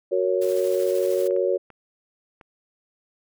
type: chord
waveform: sine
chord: F# major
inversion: none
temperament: just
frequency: 370 / 462.5 / 555 Hz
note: F#4 / A#4 / C#5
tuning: 0 / -14 / +2 cents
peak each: -23 / -25 / -23 dBFS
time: 0.11-1.58 s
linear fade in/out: 20 ms
type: noise with tremolo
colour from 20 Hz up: white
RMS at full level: -40 dBFS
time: 0.41-1.28 s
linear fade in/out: 10 ms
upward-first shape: square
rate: 13 Hz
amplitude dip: 30%
type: clicks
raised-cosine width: 0.5 ms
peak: -31 dBFS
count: 4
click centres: 1.309 / 1.364 / 1.703 / 2.412 s
effects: none